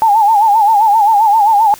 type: tone with vibrato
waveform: sine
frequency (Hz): 854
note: G#5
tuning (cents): +48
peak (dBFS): -6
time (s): 0.02-1.74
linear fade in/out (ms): 0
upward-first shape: sine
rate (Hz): 7.6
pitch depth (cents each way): 110
effects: white hiss -36 dBFS RMS until 1.79 s